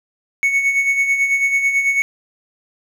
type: tone with tremolo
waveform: triangle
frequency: 2216 Hz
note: C#7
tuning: 1 cent flat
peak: -10 dBFS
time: 0.43-2.02 s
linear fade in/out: 0 ms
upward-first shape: sine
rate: 9.1 Hz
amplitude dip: 55%
effects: none